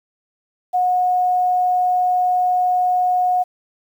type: tone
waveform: sine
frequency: 727 Hz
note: F#5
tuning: 31 cents flat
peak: -14 dBFS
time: 0.73-3.44 s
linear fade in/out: 20 ms
effects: 8-bit